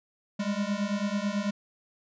square beating tone pair, 199.2 / 208.3 Hz, G3 / G#3, +28 / +5 cents, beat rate 9.1 Hz, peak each -31 dBFS, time 0.39-1.51 s, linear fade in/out 10 ms, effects resampled to 16000 Hz

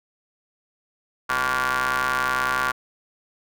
sawtooth ring-modulated tone, 130.81 Hz, C3, in tune, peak -14 dBFS, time 1.29-2.72 s, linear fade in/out 10 ms, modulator 1280 Hz, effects none

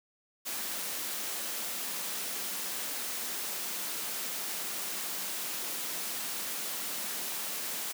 white high-pass noise, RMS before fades -36 dBFS, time 0.45-7.93 s, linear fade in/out 20 ms, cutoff 160 Hz, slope 48 dB/octave, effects none

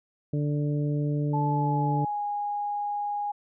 harmonic tone, 146.83 Hz, D3, in tune, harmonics 1 / 2 / 3 / 4, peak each -25 / -31 / -36 / -40 dBFS, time 0.33-2.05 s, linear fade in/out 5 ms
sine tone with pitch glide, 868 to 823.1 Hz, A5 to G#5, -24 to -16 cents, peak -27 dBFS, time 1.33-3.32 s, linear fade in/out 10 ms, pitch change -92 cents, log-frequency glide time 1.43-2.24 s
effects none

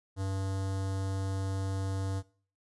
square tone with notch filter, 96.5 Hz, G2, 27 cents flat, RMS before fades -33 dBFS, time 0.16-2.23 s, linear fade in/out 50 ms, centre 2400 Hz, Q 1, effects noise-tail reverb RT60 0.4 s tail -19 dB re dry + resampled to 24000 Hz

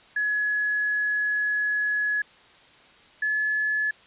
sine tone pair in turn, 1691 / 1714.6 Hz, G#6 / A6, +31 / -45 cents, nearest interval unison, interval 24 cents, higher second, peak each -22 dBFS, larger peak neither, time 0.16-2.22 / 3.22-3.91 s, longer first, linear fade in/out 5 ms, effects white hiss -53 dBFS RMS until 4.06 s + resampled to 8000 Hz

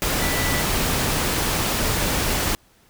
sine tone in noise, 1975.5 Hz, B6, in tune, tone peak -28 dBFS, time 0.22-0.62 s, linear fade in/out 0 ms, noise pink, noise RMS -22 dBFS, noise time 0.02-2.55 s, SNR -9 dB, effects pink hiss -57 dBFS RMS until 2.89 s

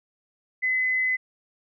sine tone, 2026 Hz, B6, 44 cents sharp, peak -21 dBFS, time 0.62-1.17 s, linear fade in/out 20 ms, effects none

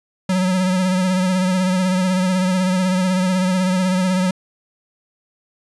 square tone with vibrato, 185 Hz, F#3, in tune, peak -16 dBFS, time 0.29-4.31 s, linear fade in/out 5 ms, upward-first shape triangle, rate 16 Hz, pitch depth 50 cents each way, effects resampled to 24000 Hz + 9-bit

